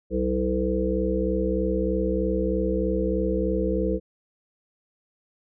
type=harmonic tone with a mistuned harmonic; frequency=63.2 Hz; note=B1; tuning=41 cents sharp; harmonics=1 / 3 / 5 / 7 / 8; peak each=-28 / -28 / -28 / -28 / -28 dBFS; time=0.1-4 s; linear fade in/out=50 ms; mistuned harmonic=5; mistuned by=+55 cents; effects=none